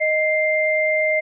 sine tone pair together, 622.3 / 2097 Hz, D#5 / C7, 0 / +3 cents, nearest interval octave + major sixth, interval 2103 cents, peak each -19 dBFS, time 0-1.21 s, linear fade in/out 20 ms, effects none

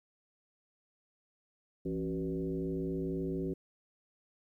sine tone with frequency modulation, 273.6 Hz, C#4, 23 cents flat, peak -32 dBFS, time 1.85-3.54 s, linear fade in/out 10 ms, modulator 104 Hz, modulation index 1.5, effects 12-bit

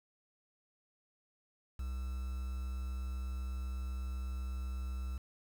triangle tone with quantisation, 64 Hz, C2, 38 cents flat, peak -34 dBFS, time 1.79-5.18 s, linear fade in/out 5 ms, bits 9, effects none

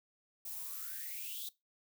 violet noise with high-pass filter sweep, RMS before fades -43 dBFS, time 0.45-1.49 s, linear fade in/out 5 ms, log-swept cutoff 730 to 3800 Hz, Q 9.7, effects noise-tail reverb RT60 0.2 s tail -19 dB re dry

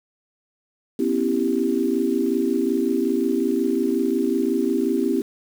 sine chord, C# half-diminished seventh, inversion third, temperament equal with one note detuned, 246.9 / 272.4 / 329.6 / 392 Hz, B3 / C#4 / E4 / G4, 0 / -30 / 0 / 0 cents, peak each -24 dBFS, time 0.99-5.22 s, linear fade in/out 5 ms, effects 7-bit

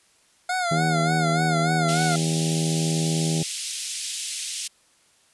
25% pulse tone with vibrato, 711 Hz, F5, 31 cents sharp, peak -19 dBFS, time 0.49-2.16 s, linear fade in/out 5 ms, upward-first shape sine, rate 3.4 Hz, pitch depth 80 cents each way
harmonic tone, 80.2 Hz, E2, 47 cents flat, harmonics 2 / 3 / 4 / 5 / 6 / 7 / 8 / 9 / 10, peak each -22 / -33 / -32 / -33 / -42 / -39 / -44 / -45 / -41 dBFS, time 0.71-3.43 s, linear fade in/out 5 ms
white band-pass noise, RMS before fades -31 dBFS, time 1.88-4.68 s, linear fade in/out 10 ms, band 2600 to 10000 Hz, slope 24 dB/octave
effects white hiss -60 dBFS RMS until 5.33 s + resampled to 24000 Hz

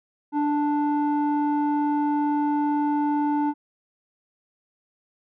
square tone with low-pass filter, 293.7 Hz, D4, in tune, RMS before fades -23 dBFS, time 0.32-3.54 s, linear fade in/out 50 ms, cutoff 860 Hz, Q 2.2, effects none

